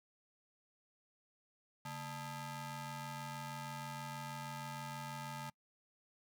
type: ring-modulated tone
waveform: sawtooth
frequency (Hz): 370.1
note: F#4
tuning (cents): 0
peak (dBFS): -36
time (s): 1.85-5.5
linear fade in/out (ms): 5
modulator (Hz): 512
effects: noise-tail reverb RT60 0.1 s tail -25 dB re dry

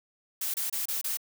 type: noise bursts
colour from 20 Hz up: blue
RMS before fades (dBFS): -31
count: 5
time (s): 0.41-1.172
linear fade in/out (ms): 5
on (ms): 130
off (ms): 28
effects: none

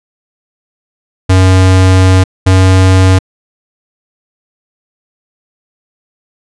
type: tone pair in turn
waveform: square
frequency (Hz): 93.5 / 93.87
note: F#2 / F#2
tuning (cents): +19 / +25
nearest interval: unison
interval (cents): 6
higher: second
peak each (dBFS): -4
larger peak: neither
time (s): 1.29-2.24 / 2.46-3.19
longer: first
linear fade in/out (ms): 10
effects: resampled to 22050 Hz

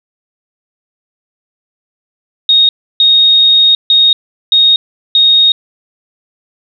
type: tone bursts at uneven times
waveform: sine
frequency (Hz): 3729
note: A#7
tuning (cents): 0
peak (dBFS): -4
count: 5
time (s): 2.49-2.69 / 3-3.75 / 3.9-4.13 / 4.52-4.76 / 5.15-5.52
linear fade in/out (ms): 2
effects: none

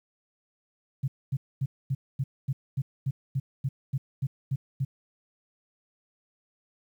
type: tone bursts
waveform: sine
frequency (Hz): 134.6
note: C3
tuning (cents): +49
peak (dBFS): -24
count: 14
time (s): 1.03-4.85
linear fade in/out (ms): 10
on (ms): 50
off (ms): 240
effects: 10-bit

